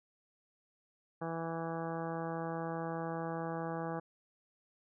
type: harmonic tone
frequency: 164.81 Hz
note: E3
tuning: in tune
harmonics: 1 / 2 / 3 / 4 / 5 / 6 / 7 / 8 / 9 / 10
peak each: -41 / -43 / -42 / -45 / -43 / -52 / -47 / -55 / -52 / -54 dBFS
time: 1.21-4 s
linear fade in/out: 10 ms
effects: none